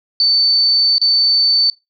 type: tone with dropouts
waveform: sine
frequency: 4531 Hz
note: C#8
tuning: 37 cents sharp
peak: -10 dBFS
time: 0.2-1.7 s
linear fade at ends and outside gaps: 1 ms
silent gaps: 0.982-1.015 s
effects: noise-tail reverb RT60 0.2 s tail -23 dB re dry